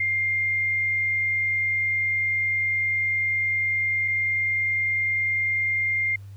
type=tone pair in turn; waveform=sine; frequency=2110 / 2110 Hz; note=C7 / C7; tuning=+14 / +14 cents; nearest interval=unison; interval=0 cents; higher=neither; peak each=-21 dBFS; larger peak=neither; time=0-4.08 / 4.08-6.16 s; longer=first; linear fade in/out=5 ms; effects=added 99 Hz sine -38 dBFS peak until 6.36 s + pink hiss -60 dBFS RMS until 6.36 s